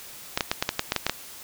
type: clicks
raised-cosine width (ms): 0.2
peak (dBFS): -5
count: 10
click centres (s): 0.375 / 0.408 / 0.515 / 0.625 / 0.691 / 0.794 / 0.921 / 0.963 / 1.066 / 1.096
effects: white hiss -43 dBFS RMS until 1.43 s